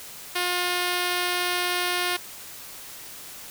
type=tone; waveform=5% pulse; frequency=356.6 Hz; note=F4; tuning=36 cents sharp; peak=-12 dBFS; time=0.35-2.17 s; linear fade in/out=10 ms; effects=white hiss -41 dBFS RMS until 3.5 s